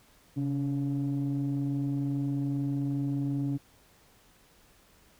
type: ring-modulated tone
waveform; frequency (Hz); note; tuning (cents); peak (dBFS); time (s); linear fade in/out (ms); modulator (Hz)
triangle; 73.42; D2; 0; -21; 0.36-3.58; 20; 209
effects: tanh soft clip ceiling -22 dBFS + pink hiss -61 dBFS RMS until 5.19 s